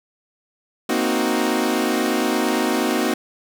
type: chord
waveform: sawtooth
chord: C half-diminished seventh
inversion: third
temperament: equal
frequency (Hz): 233.1 / 261.6 / 311.1 / 370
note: Bb3 / C4 / Eb4 / Gb4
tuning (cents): 0 / 0 / 0 / 0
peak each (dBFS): -20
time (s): 0.89-3.14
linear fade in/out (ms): 5
effects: none